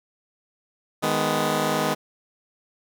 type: chord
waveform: 10% pulse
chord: G# minor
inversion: second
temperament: just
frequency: 155.74 / 207.7 / 249.2 Hz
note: D#3 / G#3 / B3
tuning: +2 / 0 / +16 cents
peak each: -18 dBFS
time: 1.02-1.95 s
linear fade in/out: 20 ms
effects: none